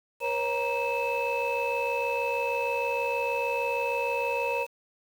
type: tone cluster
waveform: sine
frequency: 479.6 / 546 / 939 / 2613 Hz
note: A#4 / C#5 / A#5 / E7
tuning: +49 / -26 / +12 / -16 cents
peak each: -30 dBFS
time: 0.2-4.67 s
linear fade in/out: 50 ms
effects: tanh soft clip ceiling -20 dBFS + 8-bit